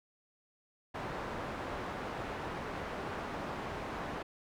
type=low-pass noise; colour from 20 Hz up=white; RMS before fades=-40 dBFS; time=0.94-4.23 s; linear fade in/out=10 ms; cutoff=1100 Hz; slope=12 dB/octave; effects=none